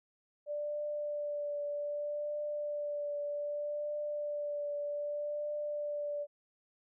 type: tone with vibrato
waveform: sine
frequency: 587.3 Hz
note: D5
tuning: in tune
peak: -34 dBFS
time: 0.46-6.27 s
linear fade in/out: 50 ms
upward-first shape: triangle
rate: 0.64 Hz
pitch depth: 19 cents each way
effects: none